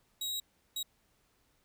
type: tone bursts at uneven times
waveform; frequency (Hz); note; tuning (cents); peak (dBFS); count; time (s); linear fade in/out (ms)
sawtooth; 3826; A#7; +44; -31; 2; 0.21-0.4 / 0.76-0.83; 5
effects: pink hiss -72 dBFS RMS until 1.64 s